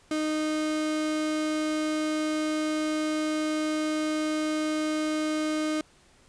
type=tone; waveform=35% pulse; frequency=308.7 Hz; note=D#4; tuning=14 cents flat; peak=-24 dBFS; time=0.11-5.81 s; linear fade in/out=2 ms; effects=pink hiss -59 dBFS RMS until 6.28 s + resampled to 22050 Hz